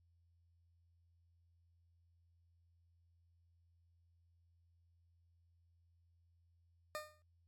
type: tone with exponential decay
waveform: 20% pulse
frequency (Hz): 608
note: D#5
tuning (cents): -40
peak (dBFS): -34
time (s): 6.95-7.22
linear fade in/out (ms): 0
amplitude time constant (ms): 57
effects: added 85 Hz sine -70 dBFS peak until 7.47 s + AAC 64 kbps